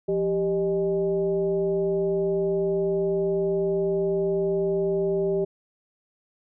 sine tone with frequency modulation, 392 Hz, G4, in tune, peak -21 dBFS, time 0.08-5.45 s, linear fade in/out 10 ms, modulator 220 Hz, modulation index 0.7, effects none

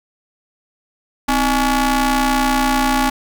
sawtooth ring-modulated tone, 289.1 Hz, D4, 27 cents flat, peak -7 dBFS, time 1.28-3.1 s, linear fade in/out 10 ms, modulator 548 Hz, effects 8-bit

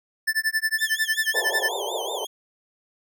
square tone with tremolo, 1761 Hz, A6, 1 cent sharp, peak -19 dBFS, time 0.27-1.69 s, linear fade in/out 10 ms, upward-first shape sine, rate 11 Hz, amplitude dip 100%
sawtooth tone with vibrato, 3322 Hz, G#7, in tune, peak -29 dBFS, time 0.78-2.27 s, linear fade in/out 10 ms, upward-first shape sine, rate 5.4 Hz, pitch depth 150 cents each way
pink band-pass noise, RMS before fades -30 dBFS, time 1.34-2.25 s, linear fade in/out 5 ms, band 370 to 980 Hz, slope 96 dB/octave
effects none

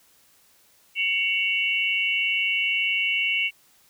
sine tone cluster, 2231 / 2728 / 2926 Hz, C#7 / F7 / F#7, +11 / -41 / -20 cents, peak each -25 / -24 / -29 dBFS, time 0.95-3.51 s, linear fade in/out 50 ms, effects white hiss -59 dBFS RMS until 3.89 s

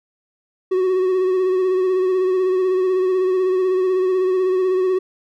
triangle tone with vibrato, 371.8 Hz, F#4, 8 cents sharp, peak -13 dBFS, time 0.71-4.99 s, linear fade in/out 10 ms, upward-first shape sine, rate 16 Hz, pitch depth 32 cents each way, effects none

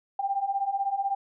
sine beating tone pair, 779 / 795 Hz, G5 / G5, -11 / +24 cents, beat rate 16 Hz, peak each -30 / -27 dBFS, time 0.19-1.15 s, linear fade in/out 5 ms, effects none

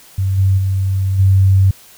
sine tone with level steps, 96 Hz, G2, 36 cents flat, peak -13 / -9 / -13 / -7 dBFS, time 0.18-1.71 s, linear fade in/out 5 ms, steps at 0.37 / 0.57 / 1.18 s, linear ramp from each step 20 ms, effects white hiss -43 dBFS RMS until 1.97 s

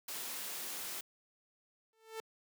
white noise, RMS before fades -42 dBFS, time 0.08-1.01 s, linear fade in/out 5 ms
sawtooth tone with exponential growth, 444 Hz, A4, 16 cents sharp, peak -34 dBFS, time 1.93-2.2 s, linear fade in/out 1 ms, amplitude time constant 58 ms
effects high-pass 200 Hz 12 dB/octave

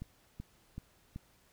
click train, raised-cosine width 5 ms, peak -29 dBFS, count 4, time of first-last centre 0.02-1.161 s, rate 2.63 Hz, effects pink hiss -67 dBFS RMS until 1.52 s

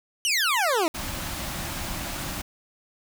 20% pulse exponential sweep, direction down, 3063 to 304.1 Hz, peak -16 dBFS, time 0.25-0.88 s, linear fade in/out 0 ms
pink band-stop noise, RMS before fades -32 dBFS, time 0.94-2.42 s, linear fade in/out 10 ms, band 370 to 520 Hz, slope 96 dB/octave
effects none

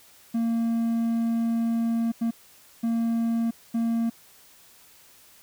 triangle tone bursts at uneven times, 230 Hz, A#3, 23 cents flat, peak -20 dBFS, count 4, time 0.34-2.12 / 2.21-2.31 / 2.83-3.51 / 3.74-4.1 s, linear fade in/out 10 ms, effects white hiss -54 dBFS RMS until 5.42 s

